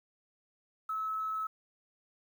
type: tone with quantisation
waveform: sine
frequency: 1297 Hz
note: E6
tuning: 28 cents flat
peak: -32 dBFS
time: 0.89-1.47 s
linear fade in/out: 5 ms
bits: 10
effects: none